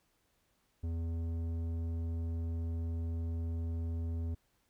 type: tone with low-pass filter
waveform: square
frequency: 83 Hz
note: E2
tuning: 12 cents sharp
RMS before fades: -36 dBFS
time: 0.83-4.35 s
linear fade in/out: 10 ms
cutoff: 330 Hz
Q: 0.58
effects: pink hiss -75 dBFS RMS until 4.69 s